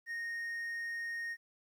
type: tone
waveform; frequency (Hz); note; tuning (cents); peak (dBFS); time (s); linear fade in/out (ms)
triangle; 1856; A#6; -8; -35; 0.06-1.37; 50
effects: 12-bit